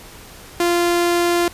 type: tone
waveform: sawtooth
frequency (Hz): 346.7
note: F4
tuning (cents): -13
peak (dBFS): -11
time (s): 0.6-1.48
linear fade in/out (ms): 2
effects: pink hiss -40 dBFS RMS until 1.53 s + resampled to 32000 Hz